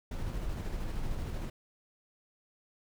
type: noise with tremolo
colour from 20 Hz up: brown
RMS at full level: -34 dBFS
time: 0.11-1.5 s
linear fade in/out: 5 ms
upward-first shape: square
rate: 13 Hz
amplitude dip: 25%
effects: none